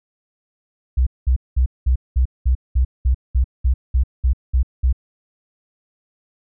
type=tone bursts; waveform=sine; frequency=63.4 Hz; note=B1; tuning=46 cents sharp; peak=-12 dBFS; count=14; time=0.97-4.928 s; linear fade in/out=10 ms; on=97 ms; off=200 ms; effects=none